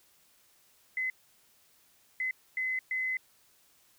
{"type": "tone bursts at uneven times", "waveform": "sine", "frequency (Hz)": 2036, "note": "C7", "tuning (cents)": -48, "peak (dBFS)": -29, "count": 4, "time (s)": [[0.97, 1.1], [2.2, 2.31], [2.57, 2.79], [2.91, 3.17]], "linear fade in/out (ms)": 2, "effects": ["white hiss -65 dBFS RMS until 3.98 s"]}